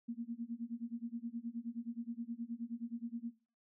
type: tone with tremolo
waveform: sine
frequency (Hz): 233.9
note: A#3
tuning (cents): +6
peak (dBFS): -36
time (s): 0.08-3.32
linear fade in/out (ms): 10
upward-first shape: sine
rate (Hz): 9.5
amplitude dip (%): 100
effects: noise-tail reverb RT60 0.4 s tail -20 dB re dry